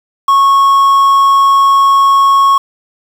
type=tone with quantisation; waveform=triangle; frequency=1100 Hz; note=C#6; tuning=14 cents flat; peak=-3 dBFS; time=0.28-2.58 s; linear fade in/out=5 ms; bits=5; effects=none